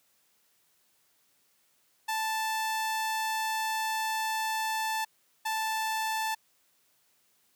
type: tone bursts at uneven times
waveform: sawtooth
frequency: 880 Hz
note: A5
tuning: in tune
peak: -25 dBFS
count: 2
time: 2.08-5.05 / 5.45-6.35 s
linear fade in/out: 10 ms
effects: white hiss -69 dBFS RMS until 7.55 s + high-pass 100 Hz 12 dB/octave